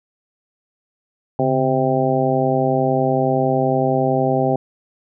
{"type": "harmonic tone with a mistuned harmonic", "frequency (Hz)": 130.81, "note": "C3", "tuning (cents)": 0, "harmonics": [1, 2, 3, 4, 5, 6], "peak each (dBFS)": [-22, -22, -22, -22, -22, -22], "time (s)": [1.39, 4.56], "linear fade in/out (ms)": 2, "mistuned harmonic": 1, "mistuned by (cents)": 110, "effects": []}